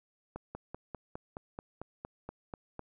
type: slowing click train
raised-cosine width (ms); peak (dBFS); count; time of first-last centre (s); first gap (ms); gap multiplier
1; -26; 12; 0.36-2.793; 190; 1.03
effects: none